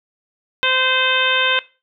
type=harmonic tone; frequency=517 Hz; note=C5; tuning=21 cents flat; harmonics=1 / 2 / 3 / 4 / 5 / 6 / 7; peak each=-25 / -24 / -20 / -25 / -20 / -21 / -22 dBFS; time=0.63-1.59 s; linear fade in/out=0 ms; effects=noise-tail reverb RT60 0.3 s tail -19 dB re dry